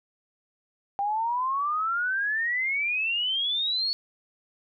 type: exponential sweep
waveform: sine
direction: up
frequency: 790 to 4435 Hz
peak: -24 dBFS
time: 0.99-3.93 s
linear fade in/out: 0 ms
effects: none